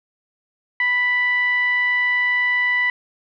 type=tone with low-pass filter; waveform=15% pulse; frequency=987.8 Hz; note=B5; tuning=in tune; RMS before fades=-19 dBFS; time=0.8-2.9 s; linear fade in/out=2 ms; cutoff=2100 Hz; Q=9.1; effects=none